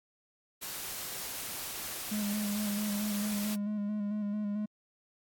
white noise, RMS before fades -39 dBFS, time 0.61-3.56 s, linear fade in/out 20 ms
triangle tone with vibrato, 207.7 Hz, G#3, in tune, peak -29 dBFS, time 2.11-4.66 s, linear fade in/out 10 ms, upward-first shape square, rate 4.5 Hz, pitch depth 27 cents each way
effects AAC 64 kbps

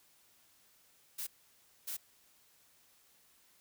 blue noise bursts at uneven times, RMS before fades -40 dBFS, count 2, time 1.18-1.27 / 1.87-1.97 s, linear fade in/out 10 ms, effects white hiss -67 dBFS RMS until 3.6 s

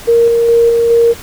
sine tone with tremolo, 466.2 Hz, A#4, in tune, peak -5 dBFS, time 0.07-1.14 s, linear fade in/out 20 ms, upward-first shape square, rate 2.4 Hz, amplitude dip 25%, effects pink hiss -31 dBFS RMS until 1.22 s

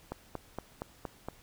click train, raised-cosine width 1 ms, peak -22 dBFS, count 6, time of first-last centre 0.12-1.286 s, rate 4.29 Hz, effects pink hiss -59 dBFS RMS until 1.42 s

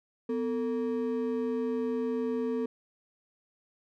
triangle ring-modulated tone, 349.2 Hz, F4, in tune, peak -23 dBFS, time 0.29-2.66 s, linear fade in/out 5 ms, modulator 99.7 Hz, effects none

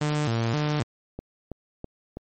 sawtooth tone with vibrato, 131.1 Hz, C3, 4 cents sharp, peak -19 dBFS, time 0.01-0.83 s, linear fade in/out 5 ms, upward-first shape square, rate 1.9 Hz, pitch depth 230 cents each way
click train, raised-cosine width 2 ms, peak -21 dBFS, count 4, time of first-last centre 1.19-2.17 s, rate 3.06 Hz
effects MP3 32 kbps

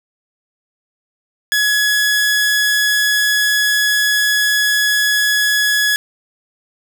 sawtooth tone, 1687 Hz, G#6, 27 cents sharp, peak -9 dBFS, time 1.52-5.96 s, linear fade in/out 0 ms, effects none

